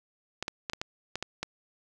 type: clicks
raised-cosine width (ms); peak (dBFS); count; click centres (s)
0.2; -15; 8; 0.426 / 0.481 / 0.698 / 0.734 / 0.815 / 1.156 / 1.226 / 1.43
effects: none